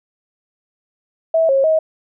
sine tone with pitch steps, 651 / 542 / 634 Hz, E5 / C#5 / D#5, -22 / -39 / +32 cents, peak -11 dBFS, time 1.34-1.79 s, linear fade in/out 5 ms, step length 150 ms, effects none

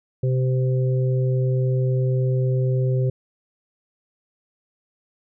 harmonic tone, 129.1 Hz, C3, 23 cents flat, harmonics 1 / 3 / 4, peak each -18 / -28 / -30 dBFS, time 0.23-3.1 s, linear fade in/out 5 ms, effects none

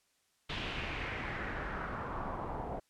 pink noise with low-pass filter sweep, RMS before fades -39 dBFS, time 0.49-2.8 s, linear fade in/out 10 ms, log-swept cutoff 3300 to 770 Hz, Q 2.6, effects white hiss -74 dBFS RMS until 2.89 s + low-pass 10000 Hz 12 dB/octave

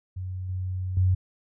sine tone with level steps, 92.5 Hz, F#2, in tune, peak -30 / -27 / -18 dBFS, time 0.16-1.15 s, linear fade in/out 10 ms, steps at 0.49 / 0.97 s, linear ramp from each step 2 ms, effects none

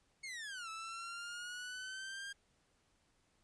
sawtooth exponential two-way sweep, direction down then up, 2217 to 1307 to 1613 Hz, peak -40 dBFS, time 0.23-2.33 s, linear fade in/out 10 ms, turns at 0.69 s, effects pink hiss -75 dBFS RMS until 3.43 s + resampled to 22050 Hz

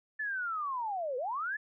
sine linear two-way sweep, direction down then up, 1760 to 479.1 to 1760 Hz, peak -32 dBFS, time 0.19-1.57 s, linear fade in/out 10 ms, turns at 1.17 s, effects none

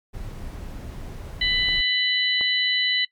brown noise, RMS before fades -34 dBFS, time 0.13-1.82 s, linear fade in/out 20 ms
harmonic tone, 996 Hz, B5, 14 cents sharp, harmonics 2 / 3 / 4, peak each -24 / -24 / -24 dBFS, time 1.41-3.05 s, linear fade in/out 5 ms
clicks, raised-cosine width 1 ms, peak -23 / -21 dBFS, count 2, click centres 1.688 / 2.411 s
effects noise-tail reverb RT60 0.1 s tail -21 dB re dry + MP3 96 kbps

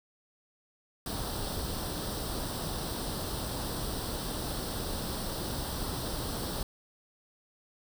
pink noise with comb filter, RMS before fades -35 dBFS, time 1.06-6.63 s, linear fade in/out 2 ms, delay 0.22 ms, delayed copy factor +0.7, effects none

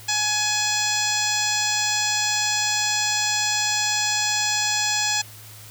harmonic tone with a mistuned harmonic, 842 Hz, G#5, 24 cents sharp, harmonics 1 / 2 / 3 / 4 / 5 / 6 / 7 / 8 / 9, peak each -29 / -29 / -29 / -29 / -29 / -29 / -29 / -29 / -29 dBFS, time 0.08-5.22 s, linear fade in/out 10 ms, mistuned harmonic 8, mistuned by +53 cents, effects added 107 Hz sine -44 dBFS peak until 5.7 s + white hiss -44 dBFS RMS until 5.7 s

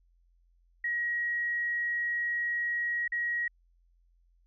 sine tone with dropouts, 1900 Hz, A#6, 33 cents sharp, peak -28 dBFS, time 0.84-3.48 s, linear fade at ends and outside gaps 5 ms, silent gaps 3.079-3.12 s, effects added 43 Hz sine -63 dBFS peak until 4.46 s

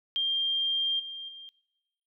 sine tone with level steps, 3192 Hz, G7, 31 cents sharp, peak -25 / -37 / -43 dBFS, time 0.16-1.49 s, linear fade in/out 0 ms, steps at 0.99 / 1.28 s, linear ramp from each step 10 ms, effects noise-tail reverb RT60 1.0 s tail -20 dB re dry

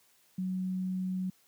sine tone, 185.7 Hz, F#3, 7 cents sharp, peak -30 dBFS, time 0.38-1.3 s, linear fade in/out 5 ms, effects white hiss -66 dBFS RMS until 1.47 s + high-pass 100 Hz 12 dB/octave

